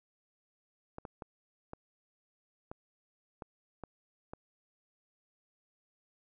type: clicks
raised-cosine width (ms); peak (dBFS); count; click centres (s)
1; -28; 8; 0.984 / 1.052 / 1.222 / 1.734 / 2.715 / 3.422 / 3.837 / 4.335
effects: none